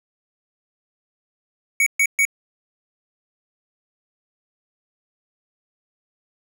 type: tone bursts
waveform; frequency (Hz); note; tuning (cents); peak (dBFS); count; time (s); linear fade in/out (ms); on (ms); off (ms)
square; 2241; C#7; +18; -15; 3; 1.8-2.252; 2; 64; 130
effects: none